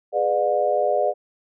sine chord, G# diminished seventh, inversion none, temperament just, 415.3 / 498.4 / 598 / 717.6 Hz, G#4 / B4 / D5 / F5, 0 / +16 / +31 / +47 cents, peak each -26 / -25 / -21 / -23 dBFS, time 0.12-1.14 s, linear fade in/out 50 ms, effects none

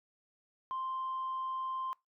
sine tone, 1046.5 Hz, C6, in tune, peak -33 dBFS, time 0.71-1.93 s, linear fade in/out 0 ms, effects noise-tail reverb RT60 0.2 s tail -25 dB re dry + tanh soft clip ceiling -31 dBFS

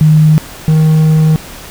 sine / triangle tone pair in turn, 154.8 / 156.78 Hz, D#3 / D#3, -9 / +13 cents, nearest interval unison, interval 22 cents, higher second, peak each -3 dBFS, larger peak neither, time 0.01-0.38 / 0.68-1.36 s, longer second, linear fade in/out 0 ms, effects pink hiss -30 dBFS RMS until 1.7 s

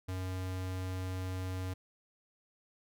square tone, 92.8 Hz, F#2, 6 cents sharp, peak -36 dBFS, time 0.08-1.74 s, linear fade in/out 10 ms, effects none

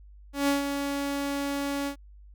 sawtooth tone with ADSR envelope, 281.4 Hz, C#4, 26 cents sharp, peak -17 dBFS, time 0.33-1.96 s, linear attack 150 ms, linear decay 140 ms, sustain -7 dB, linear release 89 ms, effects added 50 Hz sine -47 dBFS peak until 2.34 s

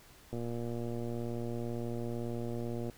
click train, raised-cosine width 2 ms, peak -26 dBFS, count 304, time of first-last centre 0.33-2.898 s, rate 118 Hz, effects pink hiss -58 dBFS RMS until 2.97 s

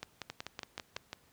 two click trains, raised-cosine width 0.2 ms, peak -22 / -21 dBFS, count 6 / 6, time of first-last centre 0.3-1.131 / 0.03-0.966 s, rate 6.02 / 5.34 Hz, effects pink hiss -66 dBFS RMS until 1.32 s + high-pass 60 Hz 12 dB/octave

